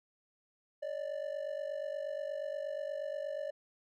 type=ring-modulated tone; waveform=triangle; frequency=587.3 Hz; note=D5; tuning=in tune; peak=-31 dBFS; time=0.82-3.51 s; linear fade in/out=10 ms; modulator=24.2 Hz; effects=none